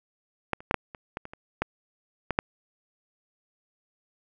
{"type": "clicks", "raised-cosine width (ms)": 0.5, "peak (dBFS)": [-10, -29, -8, -7, -25, -17, -24, -26, -10, -12, -6], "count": 11, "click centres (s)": [0.533, 0.605, 0.711, 0.743, 0.948, 1.171, 1.254, 1.335, 1.62, 2.307, 2.389], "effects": []}